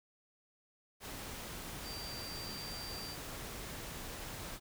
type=tone in noise; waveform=sine; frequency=4699 Hz; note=D8; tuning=in tune; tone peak=-45 dBFS; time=1.83-3.17 s; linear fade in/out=50 ms; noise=pink; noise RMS=-45 dBFS; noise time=1-4.6 s; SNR=-3 dB; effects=none